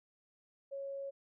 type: tone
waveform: sine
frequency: 552 Hz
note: C#5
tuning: 7 cents flat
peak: -39 dBFS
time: 0.71-1.11 s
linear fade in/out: 20 ms
effects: none